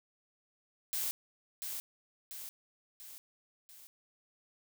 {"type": "noise with echo", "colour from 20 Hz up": "blue", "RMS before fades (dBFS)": -35, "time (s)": [0.93, 1.11], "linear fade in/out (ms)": 0, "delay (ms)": 690, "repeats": 4, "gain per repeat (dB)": -5, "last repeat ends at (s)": 3.87, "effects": []}